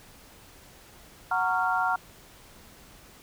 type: chord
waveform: sine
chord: Gb major seventh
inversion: none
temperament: just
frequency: 740 / 925 / 1110 / 1387.5 Hz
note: Gb5 / Bb5 / Db6 / F6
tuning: 0 / -14 / +2 / -12 cents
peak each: -28 / -29 / -32 / -27 dBFS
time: 1.31-1.96 s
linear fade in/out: 5 ms
effects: pink hiss -52 dBFS RMS until 3.22 s